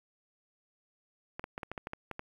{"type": "clicks", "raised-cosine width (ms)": 0.5, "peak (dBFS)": -23, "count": 10, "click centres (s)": [1.395, 1.441, 1.579, 1.632, 1.716, 1.778, 1.871, 1.934, 2.113, 2.194], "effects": ["9-bit"]}